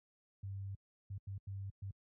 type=tone bursts at uneven times; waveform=sine; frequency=98 Hz; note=G2; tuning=in tune; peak=-40 dBFS; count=5; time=0.43-0.75 / 1.1-1.18 / 1.27-1.38 / 1.47-1.7 / 1.82-1.91 s; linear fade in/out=5 ms; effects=high-pass 60 Hz 12 dB/octave